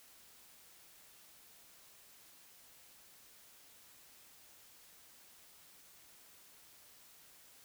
silence, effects white hiss -61 dBFS RMS until 7.64 s

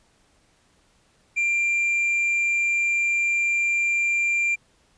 triangle tone, 2378 Hz, D7, 21 cents sharp, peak -18 dBFS, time 1.36-4.56 s, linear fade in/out 20 ms, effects pink hiss -62 dBFS RMS until 4.97 s + resampled to 22050 Hz

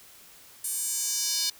square tone with high-pass filter sweep, 330.1 Hz, E4, 2 cents sharp, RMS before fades -29 dBFS, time 0.64-1.5 s, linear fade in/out 5 ms, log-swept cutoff 9600 to 4500 Hz, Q 2.5, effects white hiss -52 dBFS RMS until 1.59 s

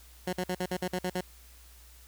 15% pulse tone bursts, 182.2 Hz, F#3, 26 cents flat, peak -23 dBFS, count 9, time 0.27-1.209 s, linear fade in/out 5 ms, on 59 ms, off 51 ms, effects added 60 Hz sine -53 dBFS peak until 2.07 s + white hiss -57 dBFS RMS until 2.07 s

